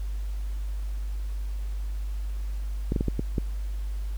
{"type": "clicks", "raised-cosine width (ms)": 3, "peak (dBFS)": -13, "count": 6, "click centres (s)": [2.921, 2.962, 3.009, 3.083, 3.194, 3.382], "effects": ["added 50 Hz sine -28 dBFS peak until 4.17 s", "pink hiss -53 dBFS RMS until 4.17 s"]}